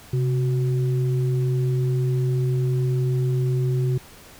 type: tone pair together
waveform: sine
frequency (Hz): 130.81 / 370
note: C3 / F#4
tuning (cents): 0 / 0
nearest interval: octave + tritone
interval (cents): 1800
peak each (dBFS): -19 / -29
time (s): 0.13-3.98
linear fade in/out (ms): 5
effects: pink hiss -46 dBFS RMS until 4.39 s